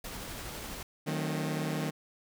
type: noise with tremolo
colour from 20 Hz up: pink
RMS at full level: -40 dBFS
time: 0.04-0.83 s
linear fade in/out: 5 ms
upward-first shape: triangle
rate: 12 Hz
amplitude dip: 25%
type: chord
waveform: sawtooth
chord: D# diminished seventh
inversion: none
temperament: just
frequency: 155.56 / 186.68 / 224 / 268.8 Hz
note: D#3 / F#3 / A3 / C4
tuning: 0 / +16 / +31 / +47 cents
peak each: -29 / -35 / -35 / -35 dBFS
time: 1.06-1.91 s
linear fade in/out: 20 ms
effects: none